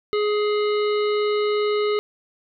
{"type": "harmonic tone", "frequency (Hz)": 418.7, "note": "G#4", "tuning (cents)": 14, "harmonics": [1, 3, 5, 7, 9, 10], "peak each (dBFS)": [-19, -29, -33, -36, -38, -39], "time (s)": [0.13, 1.99], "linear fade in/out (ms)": 0, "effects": []}